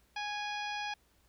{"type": "harmonic tone with a mistuned harmonic", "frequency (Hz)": 830.6, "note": "G#5", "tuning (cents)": 0, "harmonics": [1, 2, 3, 4, 5, 6, 7], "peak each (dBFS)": [-38, -42, -42, -45, -52, -48, -55], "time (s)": [0.16, 0.94], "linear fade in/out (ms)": 5, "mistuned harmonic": 3, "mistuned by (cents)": -19, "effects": ["added 60 Hz sine -70 dBFS peak until 1.28 s", "pink hiss -70 dBFS RMS until 1.28 s"]}